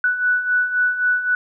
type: beating tone pair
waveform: sine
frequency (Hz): 1480 / 1483.8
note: F#6 / F#6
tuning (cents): 0 / +4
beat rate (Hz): 3.8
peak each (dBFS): -23 / -17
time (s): 0.04-1.35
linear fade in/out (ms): 2
effects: none